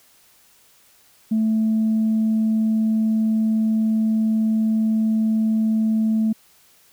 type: tone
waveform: sine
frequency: 220 Hz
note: A3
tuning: in tune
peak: -15 dBFS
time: 1.31-6.33 s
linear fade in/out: 10 ms
effects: tanh soft clip ceiling -13 dBFS + white hiss -55 dBFS RMS until 6.92 s